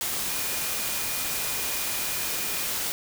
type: tone in noise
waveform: sine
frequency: 2439 Hz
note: D#7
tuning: 35 cents flat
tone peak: -40 dBFS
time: 0.29-2.65 s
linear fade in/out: 0 ms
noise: white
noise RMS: -29 dBFS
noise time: 0.01-2.92 s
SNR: -14 dB
effects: none